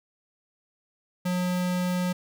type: tone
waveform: square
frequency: 180.3 Hz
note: F#3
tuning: 45 cents flat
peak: -25 dBFS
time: 1.25-2.13 s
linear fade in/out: 10 ms
effects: none